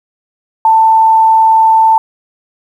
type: tone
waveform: sine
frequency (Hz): 889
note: A5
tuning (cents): +18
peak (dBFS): -4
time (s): 0.65-1.98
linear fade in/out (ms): 2
effects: 7-bit